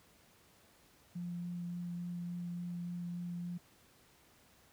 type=tone with vibrato; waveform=sine; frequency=174.61 Hz; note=F3; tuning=in tune; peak=-38 dBFS; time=1.15-3.58 s; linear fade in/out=10 ms; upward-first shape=sine; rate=3.5 Hz; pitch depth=9 cents each way; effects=pink hiss -65 dBFS RMS until 4.72 s + high-pass 60 Hz 12 dB/octave